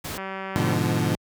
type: noise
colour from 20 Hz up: pink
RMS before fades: -32 dBFS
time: 0.04-0.18 s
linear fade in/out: 10 ms
type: click train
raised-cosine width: 0.5 ms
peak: -18 dBFS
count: 108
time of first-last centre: 0.18-0.737 s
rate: 192 Hz
type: chord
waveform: 25% pulse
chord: G# diminished seventh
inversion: none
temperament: equal with one note detuned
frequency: 103.83 / 123.47 / 146.83 / 171.42 Hz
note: G#2 / B2 / D3 / F3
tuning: 0 / 0 / 0 / -32 cents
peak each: -23 dBFS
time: 0.56-1.15 s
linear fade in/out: 0 ms
effects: high-pass 60 Hz 12 dB/octave